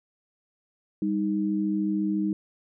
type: tone pair together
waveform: sine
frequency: 198.47 / 312.3 Hz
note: G3 / D#4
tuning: +22 / +7 cents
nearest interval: minor sixth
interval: 785 cents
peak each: -26 dBFS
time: 1.02-2.33 s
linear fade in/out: 2 ms
effects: none